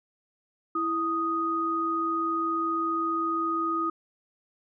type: tone pair together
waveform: sine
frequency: 329.6 / 1244.4 Hz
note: E4 / D#6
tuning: 0 / 0 cents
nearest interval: octave + major seventh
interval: 2300 cents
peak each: -30 / -26 dBFS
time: 0.75-3.9 s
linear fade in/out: 5 ms
effects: none